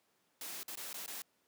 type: noise with dropouts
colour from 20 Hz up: white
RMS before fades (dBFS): -44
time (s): 0.41-1.22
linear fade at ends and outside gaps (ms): 2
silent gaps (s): 0.632-0.68 / 0.755-0.772 / 0.93-0.941 / 1.062-1.078
effects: pink hiss -75 dBFS RMS until 1.47 s + high-pass 200 Hz 12 dB/octave